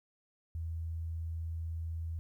sine tone, 82 Hz, E2, 9 cents flat, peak -35 dBFS, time 0.55-2.19 s, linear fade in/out 0 ms, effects 12-bit

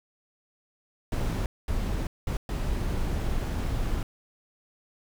brown noise bursts at uneven times, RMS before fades -28 dBFS, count 4, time 1.12-1.46 / 1.68-2.07 / 2.27-2.37 / 2.49-4.03 s, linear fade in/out 2 ms, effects none

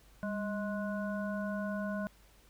harmonic tone with a mistuned harmonic, 210.2 Hz, G#3, 21 cents sharp, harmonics 1 / 3 / 5 / 7, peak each -35 / -39 / -46 / -43 dBFS, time 0.23-2.07 s, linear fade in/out 0 ms, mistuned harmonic 1, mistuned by -81 cents, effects added 50 Hz sine -61 dBFS peak until 2.49 s + pink hiss -64 dBFS RMS until 2.49 s

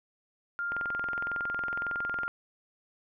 sine tone, 1400 Hz, F6, 4 cents sharp, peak -30 dBFS, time 0.59-2.28 s, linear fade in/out 0 ms
click train, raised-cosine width 0.5 ms, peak -23 dBFS, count 35, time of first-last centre 0.72-2.28 s, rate 21.8 Hz
effects none

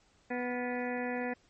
harmonic tone with a mistuned harmonic, 246.9 Hz, B3, in tune, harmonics 1 / 2 / 3 / 4 / 6 / 7 / 8 / 9 / 10, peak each -36 / -37 / -40 / -47 / -49 / -42 / -43 / -52 / -48 dBFS, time 0.3-1.34 s, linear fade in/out 10 ms, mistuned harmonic 6, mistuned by -62 cents, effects pink hiss -67 dBFS RMS until 1.49 s + MP3 32 kbps

